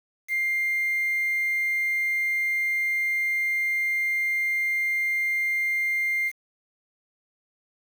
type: tone with quantisation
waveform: sine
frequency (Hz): 2100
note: C7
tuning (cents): +6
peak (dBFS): -22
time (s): 0.28-6.32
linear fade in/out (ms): 50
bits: 7
effects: none